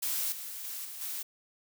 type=noise with level steps; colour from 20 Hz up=blue; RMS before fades=-32 / -41 / -39 / -43 / -37 dBFS; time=0.02-1.23 s; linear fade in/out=10 ms; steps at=0.32 / 0.64 / 0.85 / 1.01 s; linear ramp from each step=2 ms; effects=none